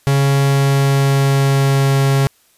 45% pulse tone with pitch glide, 138.59 to 136.92 Hz, C#3 to C#3, 0 to -21 cents, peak -11 dBFS, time 0.07-2.27 s, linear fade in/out 0 ms, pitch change -21 cents, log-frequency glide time 0.33-1.99 s, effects white hiss -55 dBFS RMS until 2.57 s + resampled to 32000 Hz

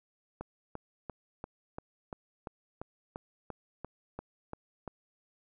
click train, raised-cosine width 1 ms, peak -25 dBFS, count 14, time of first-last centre 0.41-4.877 s, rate 2.91 Hz, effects none

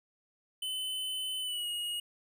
square tone with pitch glide, 3033 to 2881 Hz, F#7 to F#7, +42 to -47 cents, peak -34 dBFS, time 0.62-2 s, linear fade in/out 5 ms, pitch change -89 cents, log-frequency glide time 1.4-1.68 s, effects none

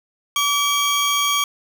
30% pulse tone pair together, 1148 / 3247 Hz, D6 / G#7, -40 / -40 cents, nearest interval octave + tritone, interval 1800 cents, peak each -17 dBFS, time 0.36-1.44 s, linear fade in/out 2 ms, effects none

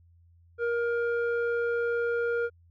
square tone with low-pass filter, 471.1 Hz, A#4, 18 cents sharp, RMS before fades -28 dBFS, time 0.58-2.5 s, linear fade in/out 50 ms, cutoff 1200 Hz, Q 2.8, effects added 85 Hz sine -56 dBFS peak until 2.7 s

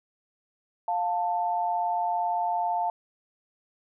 sine tone pair together, 704 / 886.3 Hz, F5 / A5, +14 / +12 cents, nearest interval major third, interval 398 cents, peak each -27 dBFS, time 0.88-2.9 s, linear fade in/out 2 ms, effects none

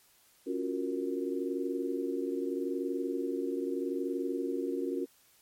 sine chord, Gb major seventh, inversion second, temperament equal, 277.2 / 349.2 / 370 / 466.2 Hz, Db4 / F4 / Gb4 / Bb4, 0 / 0 / 0 / 0 cents, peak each -35 / -36 / -36 / -38 dBFS, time 0.46-5.06 s, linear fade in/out 20 ms, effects white hiss -64 dBFS RMS until 5.41 s + MP3 64 kbps

